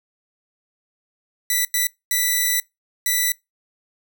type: tone bursts at uneven times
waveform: 5% pulse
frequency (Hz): 1975.5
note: B6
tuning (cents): 0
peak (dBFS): -7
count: 4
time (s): 1.5-1.65 / 1.74-1.87 / 2.11-2.6 / 3.06-3.32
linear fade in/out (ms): 2
effects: noise-tail reverb RT60 0.2 s tail -24 dB re dry